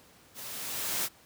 white noise with level ramp, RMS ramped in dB -43 to -29 dBFS, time 0.34-1.09 s, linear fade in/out 50 ms, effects pink hiss -58 dBFS RMS until 1.25 s + high-pass 80 Hz 12 dB/octave

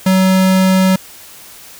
square tone, 188.2 Hz, F#3, 30 cents sharp, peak -9 dBFS, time 0.06-0.96 s, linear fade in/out 5 ms, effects white hiss -37 dBFS RMS until 1.79 s

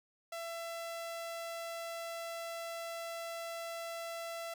sawtooth tone, 670 Hz, E5, 28 cents sharp, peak -36 dBFS, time 0.32-4.54 s, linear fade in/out 5 ms, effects none

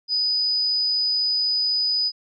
sine tone, 4978 Hz, D#8, in tune, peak -19 dBFS, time 0.08-2.12 s, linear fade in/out 50 ms, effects none

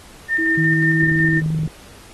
sine tone with tremolo, 1812 Hz, A#6, 50 cents flat, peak -15 dBFS, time 0.28-1.42 s, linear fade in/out 50 ms, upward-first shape square, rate 5.5 Hz, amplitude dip 30%
sine tone, 324.7 Hz, E4, 26 cents flat, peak -20 dBFS, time 0.38-1.41 s, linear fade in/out 10 ms
sine tone with vibrato, 157.5 Hz, D#3, 21 cents sharp, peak -17 dBFS, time 0.57-1.67 s, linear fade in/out 10 ms, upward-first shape sine, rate 3.3 Hz, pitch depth 8 cents each way
click train, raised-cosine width 3 ms, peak -19 dBFS, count 16, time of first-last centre 1.03-1.677 s, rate 23.2 Hz
effects pink hiss -44 dBFS RMS until 2.13 s + AAC 32 kbps

